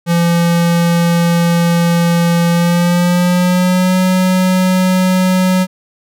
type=tone with pitch glide; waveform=square; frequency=170.6 to 184.97 Hz; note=F3 to F#3; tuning=-40 to 0 cents; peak=-10 dBFS; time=0.06-5.67 s; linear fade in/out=50 ms; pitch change=+140 cents; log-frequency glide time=2.5-3.97 s; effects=none